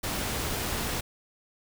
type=noise; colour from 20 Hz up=pink; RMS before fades=-31 dBFS; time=0.03-1.01 s; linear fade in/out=10 ms; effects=none